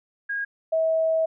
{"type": "tone pair in turn", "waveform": "sine", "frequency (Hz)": [1634, 645.1], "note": ["G#6", "E5"], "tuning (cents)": [-29, -38], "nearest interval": "octave + major third", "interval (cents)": 1609, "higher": "first", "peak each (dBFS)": [-25, -19], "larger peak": "second", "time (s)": [[0.29, 0.45], [0.72, 1.26]], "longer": "second", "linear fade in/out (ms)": 10, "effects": []}